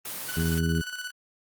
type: high-pass noise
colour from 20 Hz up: white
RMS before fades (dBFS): -35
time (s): 0.05-0.59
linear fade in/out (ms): 5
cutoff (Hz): 100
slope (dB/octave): 96
type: tone with tremolo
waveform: sawtooth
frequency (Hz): 1486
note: F#6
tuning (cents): +7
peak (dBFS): -28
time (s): 0.28-1.11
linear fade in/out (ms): 10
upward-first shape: square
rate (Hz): 17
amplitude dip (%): 55
type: harmonic tone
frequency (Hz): 82.1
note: E2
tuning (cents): -6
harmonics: 1 / 2 / 3 / 4 / 5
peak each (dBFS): -28 / -25 / -32 / -37 / -34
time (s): 0.36-0.82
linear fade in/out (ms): 20
effects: Opus 24 kbps